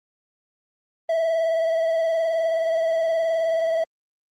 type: tone with vibrato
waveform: triangle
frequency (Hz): 655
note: E5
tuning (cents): -11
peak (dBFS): -17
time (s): 1.09-3.84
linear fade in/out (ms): 5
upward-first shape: triangle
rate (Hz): 19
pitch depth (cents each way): 36
effects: Opus 24 kbps